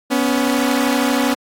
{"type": "tone pair together", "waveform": "sawtooth", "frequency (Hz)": [246.9, 279.5], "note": ["B3", "C#4"], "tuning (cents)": [0, 14], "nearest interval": "major second", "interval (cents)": 214, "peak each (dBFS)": -14, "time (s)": [0.1, 1.35], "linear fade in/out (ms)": 20, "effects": ["AAC 48 kbps"]}